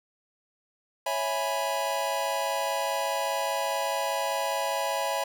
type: chord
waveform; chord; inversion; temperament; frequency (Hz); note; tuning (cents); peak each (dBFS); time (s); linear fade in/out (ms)
square; C# minor seventh; none; equal; 554.4 / 659.3 / 830.6 / 987.8; C#5 / E5 / G#5 / B5; 0 / 0 / 0 / 0; -33; 1.06-5.24; 5
effects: none